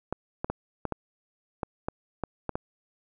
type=clicks; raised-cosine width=1 ms; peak=-15 dBFS; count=10; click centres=0.126 / 0.445 / 0.5 / 0.853 / 0.923 / 1.632 / 1.885 / 2.237 / 2.493 / 2.555 s; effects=none